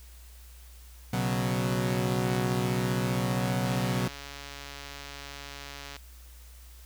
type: chord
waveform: sawtooth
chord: B suspended second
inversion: none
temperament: equal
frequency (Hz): 123.47 / 138.59 / 185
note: B2 / C#3 / F#3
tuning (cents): 0 / 0 / 0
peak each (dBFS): -25 / -30 / -26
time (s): 1.13-4.08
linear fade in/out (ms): 5
type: click train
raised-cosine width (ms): 0.2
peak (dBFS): -24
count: 326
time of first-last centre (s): 3.66-5.965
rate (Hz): 141
effects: added 60 Hz sine -47 dBFS peak until 6.85 s + white hiss -56 dBFS RMS until 6.85 s